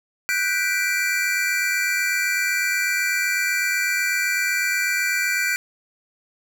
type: chord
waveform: square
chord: G major seventh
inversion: third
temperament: equal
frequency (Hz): 1480 / 1568 / 1975.5 / 2349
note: F#6 / G6 / B6 / D7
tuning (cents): 0 / 0 / 0 / 0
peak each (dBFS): -27 / -28 / -28 / -24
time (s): 0.29-5.56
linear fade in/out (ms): 0
effects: none